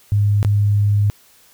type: tone with dropouts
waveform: sine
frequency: 102.7 Hz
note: G#2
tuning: 19 cents flat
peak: -12 dBFS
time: 0.12-1.1 s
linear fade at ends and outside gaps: 0 ms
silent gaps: 0.429-0.448 s
effects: white hiss -51 dBFS RMS until 1.53 s